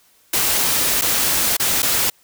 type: noise with dropouts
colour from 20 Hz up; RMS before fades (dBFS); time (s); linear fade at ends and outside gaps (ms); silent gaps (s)
white; -18; 0.33-2.1; 5; 1.013-1.019 / 1.569-1.597 / 1.821-1.828
effects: white hiss -56 dBFS RMS until 2.23 s